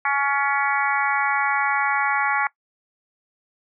harmonic tone with a mistuned harmonic, 280 Hz, C#4, 18 cents sharp, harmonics 3 / 4 / 5 / 6 / 7 / 8, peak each -24 / -25 / -26 / -27 / -27 / -28 dBFS, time 0.05-2.47 s, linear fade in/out 2 ms, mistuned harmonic 6, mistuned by +21 cents, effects noise-tail reverb RT60 0.1 s tail -21 dB re dry

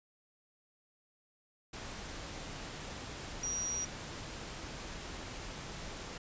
sine tone in noise, 5760 Hz, F#8, 47 cents flat, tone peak -34 dBFS, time 3.43-3.85 s, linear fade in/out 5 ms, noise pink, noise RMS -44 dBFS, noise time 1.73-6.18 s, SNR +7 dB, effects resampled to 16000 Hz

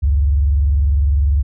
sine tone with vibrato, 70 Hz, C#2, 18 cents sharp, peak -11 dBFS, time 0.02-1.43 s, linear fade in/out 20 ms, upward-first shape square, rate 20 Hz, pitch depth 230 cents each way, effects none

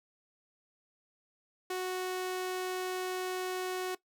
sawtooth tone, 368.9 Hz, F#4, 5 cents flat, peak -29 dBFS, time 1.7-3.95 s, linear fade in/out 5 ms, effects noise-tail reverb RT60 0.1 s tail -18 dB re dry

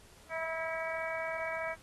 harmonic tone, 324.6 Hz, E4, 27 cents flat, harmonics 2 / 3 / 4 / 5 / 6 / 7, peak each -37 / -43 / -44 / -42 / -44 / -41 dBFS, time 0.29-1.76 s, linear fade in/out 50 ms, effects pink hiss -59 dBFS RMS until 1.82 s + AAC 32 kbps

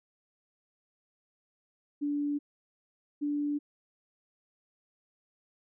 sine tone pair in turn, 290.1 / 291.7 Hz, D4 / D4, -21 / -12 cents, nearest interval unison, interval 9 cents, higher second, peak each -28 dBFS, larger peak neither, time 2.01-2.39 / 3.21-3.59 s, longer neither, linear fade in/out 20 ms, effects none

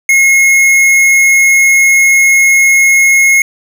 sine tone with tanh clipping, 2163 Hz, C#7, 43 cents flat, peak -6 dBFS, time 0.09-3.42 s, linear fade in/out 2 ms, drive 16 dB, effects none

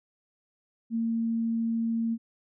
sine tone, 228.4 Hz, A#3, 35 cents flat, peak -25 dBFS, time 0.9-2.18 s, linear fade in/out 50 ms, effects none

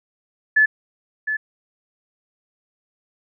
sine tone with echo, 1729 Hz, A6, 31 cents flat, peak -11 dBFS, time 0.56-0.66 s, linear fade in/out 10 ms, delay 710 ms, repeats 1, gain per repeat -9 dB, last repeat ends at 1.37 s, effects none

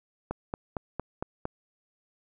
click train, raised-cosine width 1 ms, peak -17 dBFS, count 6, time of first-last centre 0.31-1.454 s, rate 4.37 Hz, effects none

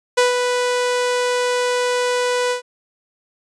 sawtooth tone with ADSR envelope, 493.9 Hz, B4, in tune, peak -7 dBFS, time 0.17-2.62 s, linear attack 12 ms, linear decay 140 ms, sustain -6 dB, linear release 110 ms, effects resampled to 22050 Hz

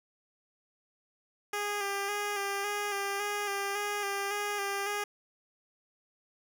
10% pulse tone with vibrato, 404.9 Hz, G#4, 44 cents flat, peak -23 dBFS, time 1.53-5.04 s, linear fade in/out 5 ms, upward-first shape square, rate 1.8 Hz, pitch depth 29 cents each way, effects none

